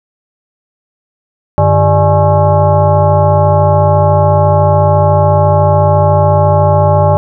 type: tone with frequency modulation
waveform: sine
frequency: 345 Hz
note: F4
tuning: 21 cents flat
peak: -5 dBFS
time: 1.58-7.17 s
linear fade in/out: 0 ms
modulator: 248 Hz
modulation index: 2.3
effects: none